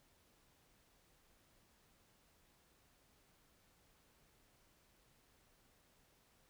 silence, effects pink hiss -72 dBFS RMS until 6.49 s

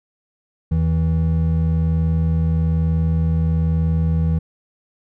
triangle tone pair together, 81.1 / 162.2 Hz, E2 / E3, -28 / -28 cents, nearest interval octave, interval 1200 cents, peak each -16 dBFS, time 0.71-4.39 s, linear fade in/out 10 ms, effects none

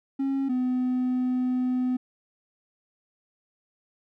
triangle tone pair in turn, 271.9 / 252.6 Hz, C#4 / B3, -33 / +39 cents, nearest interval minor second, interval 128 cents, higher first, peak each -21 / -20 dBFS, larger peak second, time 0.19-0.49 / 0.49-1.97 s, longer second, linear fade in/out 10 ms, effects tanh soft clip ceiling -17 dBFS

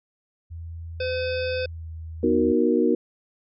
sine tone with pitch glide, 83 to 80.82 Hz, E2 to E2, +12 to -34 cents, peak -33 dBFS, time 0.5-2.53 s, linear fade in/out 20 ms, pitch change -46 cents, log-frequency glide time 1.66-1.89 s
harmonic tone, 510 Hz, C5, 44 cents flat, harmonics 1 / 3 / 5 / 7 / 9 / 10, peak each -25 / -35 / -34 / -39 / -40 / -41 dBFS, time 1-1.66 s, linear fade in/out 5 ms
sine chord, B major seventh, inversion none, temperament equal with one note detuned, 244.7 / 311.1 / 370 / 466.2 Hz, B3 / D#4 / F#4 / A#4, -16 / 0 / 0 / 0 cents, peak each -23 dBFS, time 2.23-2.95 s, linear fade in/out 5 ms
effects none

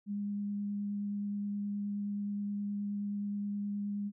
sine tone with vibrato, 203.7 Hz, G#3, 33 cents flat, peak -33 dBFS, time 0.06-4.12 s, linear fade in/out 50 ms, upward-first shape sine, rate 9.5 Hz, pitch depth 8 cents each way, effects none

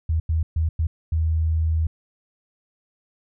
sine tone bursts at uneven times, 80.2 Hz, E2, 47 cents flat, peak -18 dBFS, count 5, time 0.09-0.2 / 0.29-0.43 / 0.56-0.69 / 0.79-0.87 / 1.12-1.87 s, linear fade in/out 5 ms, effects none

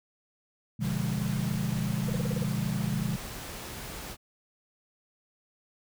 sine chord, B diminished seventh, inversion none, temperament equal, 123.47 / 146.83 / 174.61 / 207.7 Hz, B2 / D3 / F3 / Ab3, 0 / 0 / 0 / 0 cents, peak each -33 dBFS, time 0.79-3.17 s, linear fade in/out 10 ms
pink noise, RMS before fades -40 dBFS, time 0.8-4.17 s, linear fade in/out 50 ms
sine tone bursts, 491.5 Hz, B4, 8 cents flat, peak -32 dBFS, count 7, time 2.08-2.437 s, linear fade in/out 5 ms, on 21 ms, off 35 ms
effects none

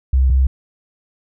sine tone pair in turn, 65.41 / 65.71 Hz, C2 / C2, 0 / +8 cents, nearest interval unison, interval 8 cents, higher second, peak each -10 dBFS, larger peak neither, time 0.13-0.3 / 0.3-0.47 s, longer neither, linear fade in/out 5 ms, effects none

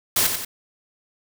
white noise with echo, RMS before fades -19 dBFS, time 0.16-0.27 s, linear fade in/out 5 ms, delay 90 ms, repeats 2, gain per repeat -6 dB, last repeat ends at 0.45 s, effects none

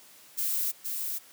violet noise with echo, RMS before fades -29 dBFS, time 0.37-0.72 s, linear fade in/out 20 ms, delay 470 ms, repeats 1, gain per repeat -4 dB, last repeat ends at 1.19 s, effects white hiss -54 dBFS RMS until 1.32 s + high-pass 150 Hz 12 dB/octave

